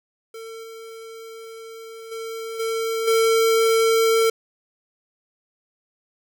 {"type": "tone with level steps", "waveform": "square", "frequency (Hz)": 450.9, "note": "A4", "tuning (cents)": 42, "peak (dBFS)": [-35, -37, -30, -23, -16], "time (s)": [0.34, 4.3], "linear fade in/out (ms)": 5, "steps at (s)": [0.63, 2.11, 2.59, 3.07], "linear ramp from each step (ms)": 10, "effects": []}